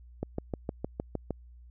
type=click train; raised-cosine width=2 ms; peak=-18 dBFS; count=8; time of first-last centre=0.23-1.307 s; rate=6.5 Hz; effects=added 60 Hz sine -49 dBFS peak until 1.7 s